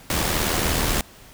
pink noise with amplitude modulation, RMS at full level -20 dBFS, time 0.1-1.01 s, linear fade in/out 2 ms, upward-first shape sine, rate 79.6 Hz, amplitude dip 50%, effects pink hiss -47 dBFS RMS until 1.33 s

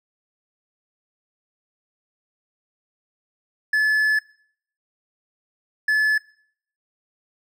triangle tone bursts at uneven times, 1725 Hz, A6, 35 cents flat, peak -14 dBFS, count 2, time 3.73-4.19 / 5.88-6.18 s, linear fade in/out 5 ms, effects noise-tail reverb RT60 0.6 s tail -21 dB re dry

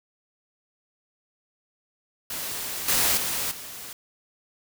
white noise with level steps, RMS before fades -32 / -22 / -28 / -39 dBFS, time 2.3-3.93 s, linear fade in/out 2 ms, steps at 2.88 / 3.17 / 3.51 s, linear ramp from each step 5 ms, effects none

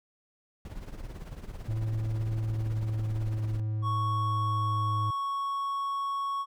brown noise with tremolo, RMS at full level -37 dBFS, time 0.65-3.6 s, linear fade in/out 2 ms, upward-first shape triangle, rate 18 Hz, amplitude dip 75%
triangle tone with pitch glide, 110 to 106.19 Hz, A2 to G#2, 0 to +39 cents, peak -26 dBFS, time 1.68-5.11 s, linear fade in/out 10 ms, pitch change -61 cents, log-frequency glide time 2.34-4.98 s
triangle tone, 1108.7 Hz, C#6, in tune, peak -27 dBFS, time 3.82-6.46 s, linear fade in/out 50 ms
effects none

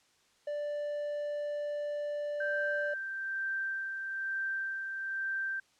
triangle tone, 587.3 Hz, D5, in tune, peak -31 dBFS, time 0.47-2.94 s, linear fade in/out 5 ms
sine tone with tremolo, 1568 Hz, G6, in tune, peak -31 dBFS, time 2.4-5.6 s, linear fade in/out 5 ms, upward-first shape sine, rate 1.1 Hz, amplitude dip 40%
effects white hiss -68 dBFS RMS until 5.79 s + low-pass 7000 Hz 12 dB/octave

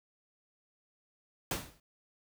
pink noise with exponential decay, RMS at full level -30 dBFS, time 1.51-1.8 s, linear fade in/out 2 ms, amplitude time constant 61 ms, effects none

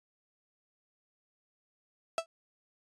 35% pulse tone with exponential decay, 659.3 Hz, E5, in tune, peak -23 dBFS, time 2.18-2.26 s, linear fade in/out 1 ms, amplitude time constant 16 ms, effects resampled to 22050 Hz

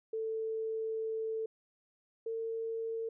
sine tone pair in turn, 443.6 / 452.1 Hz, A4 / A4, +14 / +47 cents, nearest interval unison, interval 33 cents, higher second, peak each -33 / -34 dBFS, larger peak first, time 0.13-1.46 / 2.26-3.09 s, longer first, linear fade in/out 5 ms, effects none

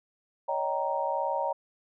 sine chord, Eb dominant seventh, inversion third, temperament just, 560 / 622.3 / 777.8 / 933.4 Hz, Db5 / Eb5 / G5 / Bb5, +18 / 0 / -14 / +2 cents, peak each -32 / -34 / -34 / -30 dBFS, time 0.48-1.53 s, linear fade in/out 10 ms, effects none

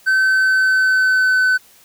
triangle tone with pitch glide, 1536 to 1512.2 Hz, G6 to F#6, -36 to +37 cents, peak -10 dBFS, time 0.06-1.58 s, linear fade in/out 20 ms, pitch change -27 cents, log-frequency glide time 0.19-1.46 s, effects white hiss -49 dBFS RMS until 1.84 s

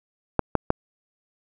clicks, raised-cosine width 1 ms, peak -4 dBFS, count 3, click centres 0.393 / 0.553 / 0.704 s, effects none

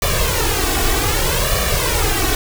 pink noise with flanger, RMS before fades -17 dBFS, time 0.02-2.35 s, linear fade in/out 2 ms, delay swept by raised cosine 1.7 to 2.7 ms, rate 0.64 Hz, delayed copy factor +0.9, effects none

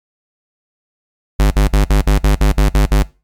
square tone bursts, 50.6 Hz, G#1, 44 cents flat, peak -8 dBFS, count 10, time 1.39-3.031 s, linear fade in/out 10 ms, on 120 ms, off 49 ms, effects noise-tail reverb RT60 0.3 s tail -21 dB re dry + MP3 96 kbps

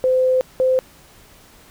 sine tone pair in turn, 514 / 516.9 Hz, C5 / C5, -31 / -21 cents, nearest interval unison, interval 10 cents, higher second, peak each -13 dBFS, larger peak neither, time 0.04-0.41 / 0.6-0.79 s, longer first, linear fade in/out 0 ms, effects pink hiss -48 dBFS RMS until 1.7 s

